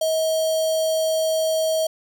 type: tone with notch filter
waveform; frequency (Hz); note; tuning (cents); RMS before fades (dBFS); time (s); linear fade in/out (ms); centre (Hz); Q
square; 639; D#5; +46; -21; 0.01-1.87; 5; 1900; 1.6
effects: none